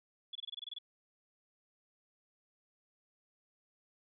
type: tone bursts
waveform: sine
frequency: 3417 Hz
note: G#7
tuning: 49 cents sharp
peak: -40 dBFS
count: 10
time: 0.33-0.786 s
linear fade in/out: 5 ms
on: 24 ms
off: 24 ms
effects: none